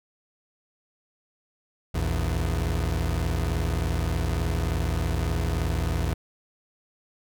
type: tone pair together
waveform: 30% pulse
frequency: 59.02 / 82.41 Hz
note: A#1 / E2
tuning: +22 / 0 cents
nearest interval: tritone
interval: 578 cents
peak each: -24 dBFS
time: 1.94-6.14 s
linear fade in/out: 10 ms
effects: none